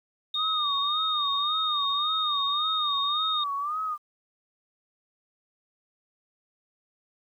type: tone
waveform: sine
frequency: 3702 Hz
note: A#7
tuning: 13 cents flat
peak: -26 dBFS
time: 0.34-3.44 s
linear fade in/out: 5 ms
type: tone with vibrato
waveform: sine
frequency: 1194 Hz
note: D6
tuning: 28 cents sharp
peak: -27 dBFS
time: 0.35-3.98 s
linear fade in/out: 50 ms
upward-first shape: sine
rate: 1.8 Hz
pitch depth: 120 cents each way
effects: 10-bit